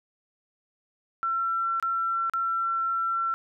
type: tone with dropouts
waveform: sine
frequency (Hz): 1351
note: E6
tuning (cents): +42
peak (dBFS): -24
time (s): 1.23-3.34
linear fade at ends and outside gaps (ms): 0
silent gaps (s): 1.799-1.826 / 2.297-2.336
effects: none